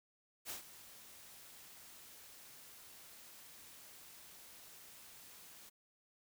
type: noise with ADSR envelope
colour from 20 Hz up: white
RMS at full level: -43 dBFS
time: 0.45-5.7 s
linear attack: 50 ms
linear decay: 120 ms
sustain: -14 dB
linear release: 17 ms
effects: none